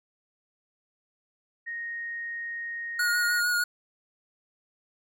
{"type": "tone", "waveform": "sine", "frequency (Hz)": 1864.7, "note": "A#6", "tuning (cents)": 0, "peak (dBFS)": -32, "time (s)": [1.66, 3.41], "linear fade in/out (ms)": 20}
{"type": "tone with vibrato", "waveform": "square", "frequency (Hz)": 1443, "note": "F#6", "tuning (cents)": -44, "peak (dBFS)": -24, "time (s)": [2.99, 3.64], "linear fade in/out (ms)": 5, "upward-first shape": "sine", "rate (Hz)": 6.5, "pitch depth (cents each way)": 20}
{"effects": []}